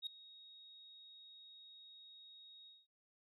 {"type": "tone with ADSR envelope", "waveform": "sine", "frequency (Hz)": 3760, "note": "A#7", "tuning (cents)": 14, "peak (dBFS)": -36, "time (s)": [0.02, 2.87], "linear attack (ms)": 47, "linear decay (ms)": 3, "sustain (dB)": -20, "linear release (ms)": 200, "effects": ["tanh soft clip ceiling -36 dBFS"]}